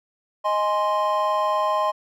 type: chord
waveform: triangle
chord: Ab major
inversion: second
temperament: equal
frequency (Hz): 622.3 / 830.6 / 1046.5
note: Eb5 / Ab5 / C6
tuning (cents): 0 / 0 / 0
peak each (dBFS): -22 / -25 / -20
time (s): 0.44-1.92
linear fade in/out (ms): 20
effects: none